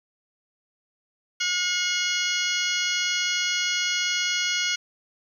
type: harmonic tone with a mistuned harmonic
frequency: 721 Hz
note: F#5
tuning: 45 cents flat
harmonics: 2 / 3 / 4 / 5 / 6 / 7 / 8 / 9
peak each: -30 / -29 / -29 / -32 / -32 / -34 / -33 / -33 dBFS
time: 1.4-4.76 s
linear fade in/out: 10 ms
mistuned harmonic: 5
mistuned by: -120 cents
effects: 9-bit